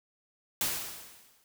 white noise with exponential decay, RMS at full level -28 dBFS, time 0.61-1.44 s, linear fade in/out 1 ms, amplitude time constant 180 ms, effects none

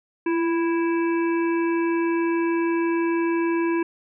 harmonic tone with a mistuned harmonic, 329.6 Hz, E4, in tune, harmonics 1 / 3 / 5 / 7 / 8, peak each -20 / -30 / -34 / -37 / -38 dBFS, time 0.26-3.83 s, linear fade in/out 5 ms, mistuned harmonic 1, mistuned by +37 cents, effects none

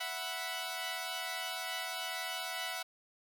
10% pulse chord, E suspended second, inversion none, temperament equal, 659.3 / 740 / 987.8 Hz, E5 / F#5 / B5, 0 / 0 / 0 cents, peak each -34 / -31 / -35 dBFS, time 0-2.83 s, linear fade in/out 10 ms, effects none

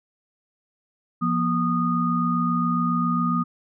sine tone cluster, 172.8 / 240.1 / 1233 Hz, F3 / B3 / D#6, -18 / -49 / -16 cents, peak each -24 dBFS, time 1.21-3.44 s, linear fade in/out 20 ms, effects none

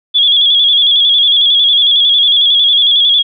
sine tone with vibrato, 3371 Hz, G#7, 25 cents sharp, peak -6 dBFS, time 0.14-3.23 s, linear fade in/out 20 ms, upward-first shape square, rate 11 Hz, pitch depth 45 cents each way, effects none

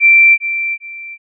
sine tone with echo, 2349 Hz, D7, in tune, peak -4 dBFS, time 0-0.38 s, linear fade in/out 50 ms, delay 400 ms, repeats 2, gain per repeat -11 dB, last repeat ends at 1.18 s, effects none

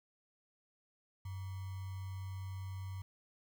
sine tone with sample-and-hold, 95.1 Hz, F#2, 48 cents sharp, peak -40 dBFS, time 1.25-3.02 s, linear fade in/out 5 ms, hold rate 1050 Hz, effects none

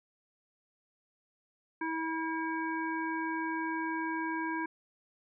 harmonic tone, 323.3 Hz, E4, 34 cents flat, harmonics 1 / 3 / 5 / 7, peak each -35 / -36 / -38 / -44 dBFS, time 1.81-4.66 s, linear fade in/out 5 ms, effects none

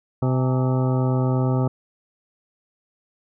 harmonic tone with a mistuned harmonic, 128.7 Hz, C3, 28 cents flat, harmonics 1 / 2 / 3 / 4 / 5 / 6 / 7 / 9 / 10, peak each -19 / -25 / -29 / -31 / -33 / -35 / -36 / -38 / -39 dBFS, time 0.22-1.68 s, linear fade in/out 5 ms, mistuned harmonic 6, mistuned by +100 cents, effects none

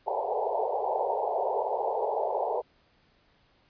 white band-pass noise, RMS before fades -29 dBFS, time 0.06-2.62 s, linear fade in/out 20 ms, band 400 to 920 Hz, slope 96 dB/octave, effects pink hiss -65 dBFS RMS until 3.69 s + resampled to 11025 Hz

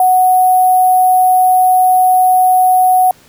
sine tone with sample-and-hold, 740 Hz, F#5, in tune, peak -6 dBFS, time 0-3.11 s, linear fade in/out 2 ms, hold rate 11025 Hz, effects pink hiss -45 dBFS RMS until 3.28 s + high-pass 60 Hz 12 dB/octave

